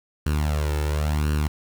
sawtooth tone with flanger, 75 Hz, D2, 37 cents sharp, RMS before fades -23 dBFS, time 0.26-1.48 s, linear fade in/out 5 ms, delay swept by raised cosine 0.69 to 2.29 ms, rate 0.95 Hz, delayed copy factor +0.75, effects 7-bit

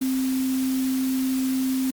sine tone in noise, 261.6 Hz, C4, in tune, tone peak -21 dBFS, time 0.01-1.91 s, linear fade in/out 10 ms, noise white, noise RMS -36 dBFS, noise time 0.01-1.91 s, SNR +12 dB, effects Opus 48 kbps

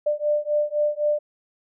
sine beating tone pair, 593 / 596.9 Hz, D5 / D5, +17 / +28 cents, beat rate 3.9 Hz, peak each -23 dBFS, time 0.06-1.19 s, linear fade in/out 10 ms, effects none

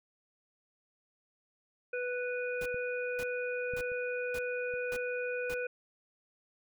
harmonic tone, 493.9 Hz, B4, in tune, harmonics 1 / 3 / 5, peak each -34 / -39 / -41 dBFS, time 1.93-5.67 s, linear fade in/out 5 ms
pink noise bursts, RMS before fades -44 dBFS, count 6, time 2.61-5.542 s, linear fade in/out 2 ms, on 47 ms, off 530 ms
clicks, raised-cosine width 5 ms, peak -35 / -32 / -42 / -41 dBFS, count 4, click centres 2.744 / 3.737 / 3.918 / 4.739 s
effects none

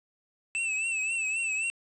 square tone with vibrato, 2637 Hz, E7, in tune, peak -28 dBFS, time 0.55-1.7 s, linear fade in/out 0 ms, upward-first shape triangle, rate 3.8 Hz, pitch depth 76 cents each way, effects resampled to 24000 Hz + 9-bit

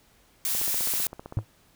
blue noise, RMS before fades -27 dBFS, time 0.45-1.07 s, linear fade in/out 0 ms
click train, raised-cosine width 1 ms, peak -24 dBFS, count 14, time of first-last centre 0.55-1.389 s, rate 15.5 Hz
triangle tone with exponential decay, 107.5 Hz, A2, 40 cents flat, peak -16 dBFS, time 1.37-1.45 s, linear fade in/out 0 ms, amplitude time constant 17 ms
effects pink hiss -61 dBFS RMS until 1.75 s

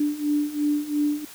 sine beating tone pair, 293.1 / 296 Hz, D4 / D4, -3 / +14 cents, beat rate 2.9 Hz, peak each -26 / -23 dBFS, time 0-1.25 s, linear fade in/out 5 ms, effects white hiss -44 dBFS RMS until 1.34 s

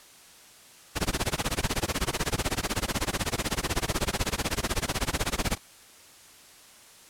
pink noise with tremolo, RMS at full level -25 dBFS, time 0.95-5.58 s, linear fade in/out 20 ms, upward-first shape sine, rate 16 Hz, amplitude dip 100%, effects white hiss -52 dBFS RMS until 7.09 s + low-pass 11000 Hz 12 dB/octave

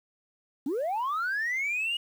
sine linear sweep, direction up, 247.6 to 2900 Hz, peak -25 dBFS, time 0.66-1.97 s, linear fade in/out 5 ms, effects tanh soft clip ceiling -25 dBFS + 9-bit

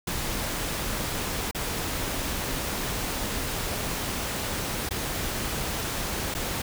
pink noise with dropouts, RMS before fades -30 dBFS, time 0.07-6.62 s, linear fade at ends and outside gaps 5 ms, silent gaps 1.512-1.547 / 4.891-4.908 / 6.342-6.348 s, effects none

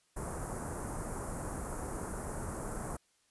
pink band-stop noise, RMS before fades -39 dBFS, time 0.16-2.97 s, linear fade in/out 10 ms, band 1400 to 8500 Hz, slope 24 dB/octave, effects white hiss -72 dBFS RMS until 3.3 s + resampled to 24000 Hz

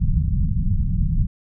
pink low-pass noise, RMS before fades -19 dBFS, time 0-1.27 s, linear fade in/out 20 ms, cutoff 190 Hz, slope 48 dB/octave, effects none

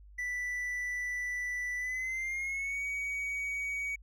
triangle tone with pitch glide, 1975.5 to 2256 Hz, B6 to C#7, 0 to +30 cents, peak -31 dBFS, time 0.18-3.96 s, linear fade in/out 10 ms, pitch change +230 cents, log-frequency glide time 1.77-2.83 s, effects added 50 Hz sine -51 dBFS peak until 4.02 s

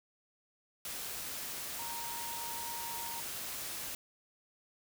sine tone in noise, 932.3 Hz, A#5, in tune, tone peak -43 dBFS, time 1.79-3.2 s, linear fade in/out 2 ms, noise white, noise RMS -41 dBFS, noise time 0.85-3.95 s, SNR -5 dB, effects none

